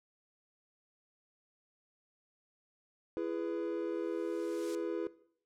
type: chord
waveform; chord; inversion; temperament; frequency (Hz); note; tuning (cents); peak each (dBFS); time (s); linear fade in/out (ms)
triangle; E major; none; equal with one note detuned; 335.6 / 415.3 / 493.9; E4 / G#4 / B4; +31 / 0 / 0; -34 / -37 / -37; 3.17-5.07; 0
type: noise with exponential growth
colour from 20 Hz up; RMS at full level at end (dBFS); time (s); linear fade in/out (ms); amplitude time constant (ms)
blue; -42; 3.64-4.75; 1; 240
effects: noise-tail reverb RT60 0.6 s tail -18 dB re dry + low-pass 7000 Hz 12 dB/octave